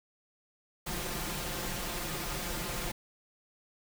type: noise with comb filter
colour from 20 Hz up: pink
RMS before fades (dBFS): -36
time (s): 0.86-2.92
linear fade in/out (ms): 10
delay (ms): 5.7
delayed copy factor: +0.65
effects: none